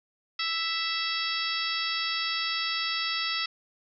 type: harmonic tone with a mistuned harmonic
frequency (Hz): 660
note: E5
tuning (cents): +2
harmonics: 2 / 3 / 4 / 5 / 6 / 7 / 8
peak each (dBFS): -35 / -35 / -35 / -35 / -35 / -35 / -35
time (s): 0.39-3.46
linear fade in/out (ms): 5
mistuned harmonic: 6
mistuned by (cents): -37
effects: none